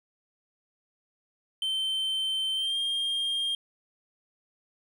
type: tone with pitch glide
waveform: triangle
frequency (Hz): 3100 to 3213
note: G7 to G7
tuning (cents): -20 to +42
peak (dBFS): -25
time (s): 1.62-3.55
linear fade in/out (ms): 2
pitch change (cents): +62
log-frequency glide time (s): 2.54-2.78
effects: none